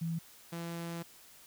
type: tone pair in turn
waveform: sine / sawtooth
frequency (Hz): 165.2 / 168.87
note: E3 / E3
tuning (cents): +4 / +42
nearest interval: unison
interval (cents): 38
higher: second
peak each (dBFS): -32 / -34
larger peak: first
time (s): 0.01-0.19 / 0.52-1.03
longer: second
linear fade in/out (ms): 10
effects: white hiss -57 dBFS RMS until 1.46 s